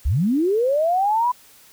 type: linear sweep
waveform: sine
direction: up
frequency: 49.91 to 1005 Hz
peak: -16 dBFS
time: 0.05-1.32 s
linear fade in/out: 10 ms
effects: white hiss -50 dBFS RMS until 1.72 s